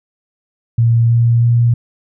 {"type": "tone with pitch steps", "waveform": "sine", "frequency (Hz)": [116.3, 117.45, 118.61], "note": ["A#2", "A#2", "A#2"], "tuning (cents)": [-4, 13, 30], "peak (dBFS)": -8, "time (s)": [0.78, 1.74], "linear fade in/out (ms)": 5, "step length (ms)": 320, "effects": []}